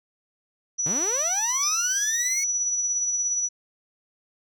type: tone with tremolo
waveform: sine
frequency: 5900 Hz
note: F#8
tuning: 6 cents flat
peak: -21 dBFS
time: 0.78-3.49 s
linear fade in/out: 20 ms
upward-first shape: sine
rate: 17 Hz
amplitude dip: 35%
type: linear sweep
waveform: sawtooth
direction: up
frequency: 129.6 to 2222 Hz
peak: -26 dBFS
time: 0.86-2.44 s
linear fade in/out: 5 ms
type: tone with exponential decay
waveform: triangle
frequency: 5274 Hz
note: E8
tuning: in tune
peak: -23 dBFS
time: 1.63-2.19 s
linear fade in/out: 1 ms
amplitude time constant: 120 ms
effects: none